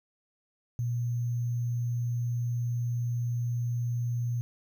sine tone with sample-and-hold, 119.6 Hz, A#2, 45 cents sharp, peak -27 dBFS, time 0.79-4.41 s, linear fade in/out 0 ms, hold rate 6300 Hz, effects none

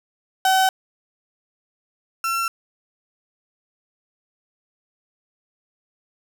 35% pulse tone pair in turn, 760 / 1350.7 Hz, F#5 / E6, +46 / +42 cents, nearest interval minor seventh, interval 996 cents, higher second, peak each -13 / -19 dBFS, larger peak first, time 0.45-0.69 / 2.24-2.48 s, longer neither, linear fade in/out 2 ms, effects none

